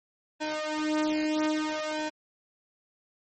sawtooth tone with flanger, 307.5 Hz, D#4, 20 cents flat, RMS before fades -29 dBFS, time 0.4-2.1 s, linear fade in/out 20 ms, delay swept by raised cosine 1.2 to 3.7 ms, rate 0.61 Hz, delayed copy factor +0.95, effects low-pass 7000 Hz 12 dB/octave + MP3 32 kbps

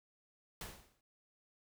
pink noise with exponential decay, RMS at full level -42 dBFS, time 0.61-1.01 s, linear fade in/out 2 ms, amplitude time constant 85 ms, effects none

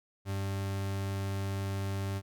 40% pulse tone, 98 Hz, G2, in tune, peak -31 dBFS, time 0.25-2.22 s, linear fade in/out 50 ms, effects none

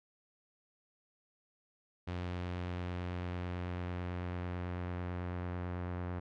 sawtooth tone with low-pass filter sweep, 89.1 Hz, F2, 35 cents sharp, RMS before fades -39 dBFS, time 2.07-6.2 s, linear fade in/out 10 ms, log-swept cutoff 3400 to 1600 Hz, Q 1, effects none

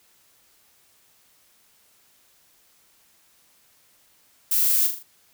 violet noise with echo, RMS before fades -21 dBFS, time 4.51-4.87 s, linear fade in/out 5 ms, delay 40 ms, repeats 4, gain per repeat -6 dB, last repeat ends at 5.03 s, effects white hiss -60 dBFS RMS until 5.33 s

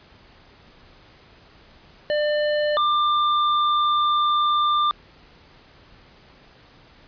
square tone pair in turn, 597 / 1191.8 Hz, D5 / D6, +28 / +25 cents, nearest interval octave, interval 1197 cents, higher second, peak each -20 / -18 dBFS, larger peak second, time 2.1-2.77 / 2.77-4.91 s, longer second, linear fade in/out 0 ms, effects pink hiss -51 dBFS RMS until 7.07 s + resampled to 11025 Hz

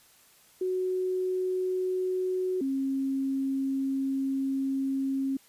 sine tone pair in turn, 370 / 270 Hz, F#4 / C#4, 0 / -45 cents, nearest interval perfect fourth, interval 545 cents, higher first, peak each -26 dBFS, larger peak neither, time 0.61-2.61 / 2.61-5.37 s, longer second, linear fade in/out 5 ms, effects white hiss -59 dBFS RMS until 5.48 s + resampled to 32000 Hz

